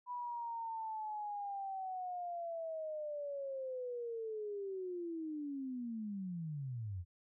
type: linear sweep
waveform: sine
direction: down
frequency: 987.8 to 83 Hz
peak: -39 dBFS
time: 0.06-7.05 s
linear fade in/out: 50 ms
effects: none